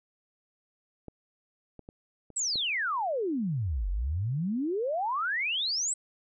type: clicks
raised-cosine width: 2 ms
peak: -28 / -32 / -31 / -35 / -29 dBFS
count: 5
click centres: 1.083 / 1.793 / 1.889 / 2.303 / 2.557 s
type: exponential two-way sweep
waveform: sine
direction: down then up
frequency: 8190 to 43.46 to 8190 Hz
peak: -27 dBFS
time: 2.36-5.94 s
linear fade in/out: 10 ms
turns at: 3.89 s
effects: none